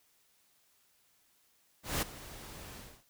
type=noise with ADSR envelope; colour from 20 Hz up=pink; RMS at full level=-30 dBFS; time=1.83-3.04 s; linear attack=190 ms; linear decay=13 ms; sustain=-18 dB; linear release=280 ms; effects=white hiss -70 dBFS RMS until 3.09 s